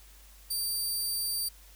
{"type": "tone", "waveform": "15% pulse", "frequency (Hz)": 4654, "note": "D8", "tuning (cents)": -17, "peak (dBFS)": -23, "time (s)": [0.5, 1.49], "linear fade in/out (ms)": 10, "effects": ["added 50 Hz sine -53 dBFS peak until 1.75 s", "white hiss -57 dBFS RMS until 1.75 s"]}